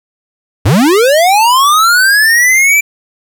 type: linear sweep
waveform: square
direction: up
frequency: 77.78 to 2353 Hz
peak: -6 dBFS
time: 0.65-2.81 s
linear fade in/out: 10 ms
effects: 7-bit